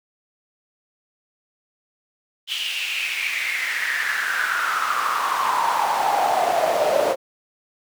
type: noise with high-pass filter sweep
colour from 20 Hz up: brown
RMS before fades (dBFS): -22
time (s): 2.47-7.16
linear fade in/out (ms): 50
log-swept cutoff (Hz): 3100 to 550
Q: 7
effects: none